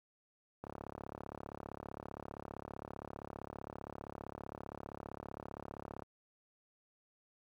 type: click train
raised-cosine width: 1 ms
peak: -29 dBFS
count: 191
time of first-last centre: 0.64-6.022 s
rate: 35.3 Hz
effects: high-pass 60 Hz 12 dB/octave + 11-bit